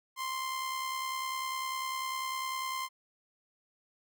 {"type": "tone with amplitude modulation", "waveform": "sawtooth", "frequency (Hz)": 1046.5, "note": "C6", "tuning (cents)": 0, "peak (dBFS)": -28, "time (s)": [0.16, 2.89], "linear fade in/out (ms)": 50, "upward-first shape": "sine", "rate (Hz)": 70, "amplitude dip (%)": 40, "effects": []}